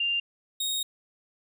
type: tone pair in turn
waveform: sine / sawtooth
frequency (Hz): 2792 / 3741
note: F7 / A#7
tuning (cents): -1 / +5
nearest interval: perfect fourth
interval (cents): 506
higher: second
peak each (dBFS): -24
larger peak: neither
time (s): 0-0.2 / 0.6-0.83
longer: second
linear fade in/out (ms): 5
effects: none